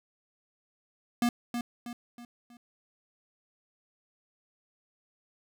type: tone with echo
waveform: square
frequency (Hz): 239.2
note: A#3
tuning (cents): +45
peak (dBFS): -24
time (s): 1.22-1.29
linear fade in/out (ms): 2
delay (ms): 320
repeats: 4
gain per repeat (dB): -7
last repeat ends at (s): 2.57
effects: none